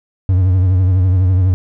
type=tone with vibrato; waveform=triangle; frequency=92.5 Hz; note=F#2; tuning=in tune; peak=-7 dBFS; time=0.29-1.54 s; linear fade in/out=0 ms; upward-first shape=triangle; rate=12 Hz; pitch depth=78 cents each way; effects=none